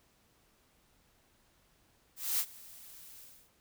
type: noise with ADSR envelope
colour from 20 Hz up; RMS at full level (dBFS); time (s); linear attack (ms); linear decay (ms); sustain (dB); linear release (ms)
blue; -30; 2.16-3.51; 230; 63; -22; 320
effects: pink hiss -69 dBFS RMS until 3.6 s